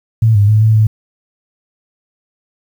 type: tone with pitch steps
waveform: sine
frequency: 111.7 / 102 / 107.5 / 110.1 / 108.7 Hz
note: A2 / G#2 / A2 / A2 / A2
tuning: +27 / -31 / -40 / +2 / -21 cents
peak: -6 dBFS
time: 0.22-0.87 s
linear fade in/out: 5 ms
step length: 130 ms
effects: 7-bit